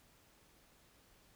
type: silence
effects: pink hiss -67 dBFS RMS until 1.35 s